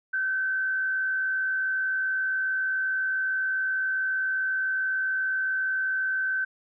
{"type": "tone with frequency modulation", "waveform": "sine", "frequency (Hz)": 1537, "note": "G6", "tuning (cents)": -35, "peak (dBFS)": -24, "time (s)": [0.13, 6.45], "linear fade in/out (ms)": 10, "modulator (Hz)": 67.3, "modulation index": 0.4, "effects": []}